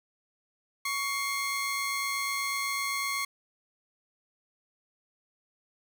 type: tone pair together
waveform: sawtooth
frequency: 1117 / 2126 Hz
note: C#6 / C7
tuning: +13 / +27 cents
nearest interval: major seventh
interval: 1114 cents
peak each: -29 / -28 dBFS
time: 0.85-3.25 s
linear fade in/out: 5 ms
effects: none